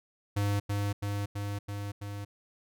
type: tone with echo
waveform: square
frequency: 101.6 Hz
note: G#2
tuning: 38 cents flat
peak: -27 dBFS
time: 0.36-0.6 s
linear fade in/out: 10 ms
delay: 330 ms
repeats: 5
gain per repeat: -2 dB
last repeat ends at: 2.25 s
effects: none